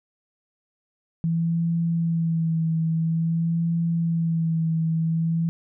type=tone with vibrato; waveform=sine; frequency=164.81 Hz; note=E3; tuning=in tune; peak=-20 dBFS; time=1.24-5.49 s; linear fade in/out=0 ms; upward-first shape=sine; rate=0.49 Hz; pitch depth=30 cents each way; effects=none